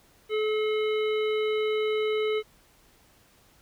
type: harmonic tone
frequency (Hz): 429.9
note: A4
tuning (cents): -40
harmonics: 1 / 3 / 5 / 7 / 9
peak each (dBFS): -24 / -38 / -36 / -39 / -45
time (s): 0.29-2.43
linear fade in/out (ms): 50
effects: pink hiss -60 dBFS RMS until 3.61 s